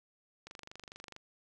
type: click train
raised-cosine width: 0.2 ms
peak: -30 dBFS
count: 18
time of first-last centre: 0.47-1.164 s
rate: 24.5 Hz
effects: none